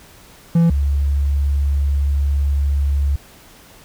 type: tone pair in turn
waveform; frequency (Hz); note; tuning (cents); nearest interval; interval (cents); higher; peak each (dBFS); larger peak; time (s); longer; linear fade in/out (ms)
triangle / sine; 167.8 / 70.55; E3 / C#2; +31 / +31; octave + minor third; 1500; first; -8 / -14; first; 0.55-0.7 / 0.7-3.16; second; 5
effects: pink hiss -45 dBFS RMS until 3.84 s